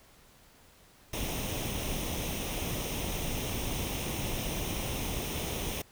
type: noise with comb filter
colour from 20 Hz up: pink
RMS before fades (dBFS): -34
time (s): 1.13-5.82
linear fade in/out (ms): 5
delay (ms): 0.33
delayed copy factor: +0.6
effects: pink hiss -59 dBFS RMS until 5.91 s